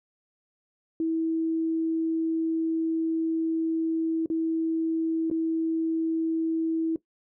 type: tone with dropouts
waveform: sine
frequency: 324.7 Hz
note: E4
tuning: 26 cents flat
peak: -23 dBFS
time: 1-6.96 s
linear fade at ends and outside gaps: 2 ms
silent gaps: 4.26-4.3 / 5.301-5.312 s
effects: noise-tail reverb RT60 0.1 s tail -17 dB re dry